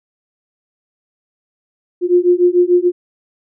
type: beating tone pair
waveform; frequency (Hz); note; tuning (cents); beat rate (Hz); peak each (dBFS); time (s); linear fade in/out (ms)
sine; 351.7 / 358.5; F4 / F4; +12 / +45; 6.8; -12; 2.01-2.92; 50
effects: none